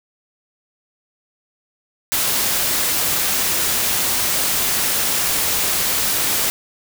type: noise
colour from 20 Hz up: white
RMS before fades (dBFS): -19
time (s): 2.12-6.5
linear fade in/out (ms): 0
effects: none